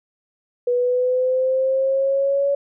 sine linear sweep, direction up, 486.7 to 564 Hz, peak -16 dBFS, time 0.67-2.55 s, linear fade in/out 5 ms, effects none

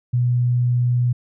sine tone, 122.6 Hz, B2, 12 cents flat, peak -15 dBFS, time 0.13-1.13 s, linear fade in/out 10 ms, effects none

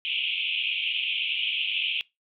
white band-pass noise, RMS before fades -28 dBFS, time 0.05-2.01 s, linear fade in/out 0 ms, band 2400 to 3300 Hz, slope 96 dB/octave, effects noise-tail reverb RT60 0.2 s tail -22 dB re dry

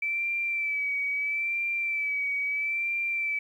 sine tone with vibrato, 2315 Hz, D7, 25 cents flat, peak -26 dBFS, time 0.02-3.39 s, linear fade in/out 5 ms, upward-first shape sine, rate 0.76 Hz, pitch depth 41 cents each way, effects 10-bit

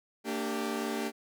sawtooth chord, G minor, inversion first, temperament equal with one note detuned, 228.3 / 293.7 / 392 Hz, Bb3 / D4 / G4, -36 / 0 / 0 cents, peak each -31 / -33 / -32 dBFS, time 0.24-1.12 s, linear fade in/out 50 ms, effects none

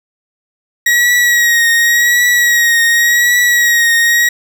40% pulse tone with vibrato, 1900 Hz, A#6, 33 cents sharp, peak -7 dBFS, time 0.86-4.29 s, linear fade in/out 5 ms, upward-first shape triangle, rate 0.89 Hz, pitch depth 42 cents each way, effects none

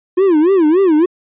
triangle tone with vibrato, 344.7 Hz, F4, 23 cents flat, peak -6 dBFS, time 0.17-1.06 s, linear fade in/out 10 ms, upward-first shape sine, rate 3.5 Hz, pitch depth 240 cents each way, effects resampled to 8000 Hz

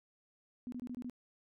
sine tone bursts, 246.9 Hz, B3, in tune, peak -39 dBFS, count 6, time 0.67-1.097 s, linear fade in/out 0 ms, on 52 ms, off 23 ms, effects none

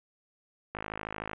click train, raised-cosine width 0.5 ms, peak -20 dBFS, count 32, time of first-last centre 0.75-1.333 s, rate 53.2 Hz, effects resampled to 8000 Hz + 10-bit

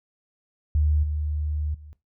sine tone with level steps, 75.3 Hz, D2, 44 cents sharp, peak -18 / -24 / -41 dBFS, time 0.75-1.93 s, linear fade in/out 0 ms, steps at 1.03 / 1.74 s, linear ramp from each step 5 ms, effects noise-tail reverb RT60 0.2 s tail -18 dB re dry

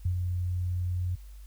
sine tone with ADSR envelope, 89.8 Hz, F2, 49 cents sharp, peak -23 dBFS, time 0.05-1.16 s, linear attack 6 ms, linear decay 85 ms, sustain -4 dB, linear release 16 ms, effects added 50 Hz sine -43 dBFS peak until 1.46 s + white hiss -62 dBFS RMS until 1.46 s

